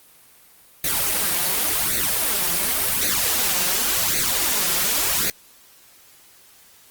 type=noise with flanger; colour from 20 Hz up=white; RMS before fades=-21 dBFS; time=0.84-5.3 s; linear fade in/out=2 ms; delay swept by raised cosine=0.47 to 5.77 ms; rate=0.9 Hz; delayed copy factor=+0.75; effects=white hiss -51 dBFS RMS until 6.9 s + Opus 32 kbps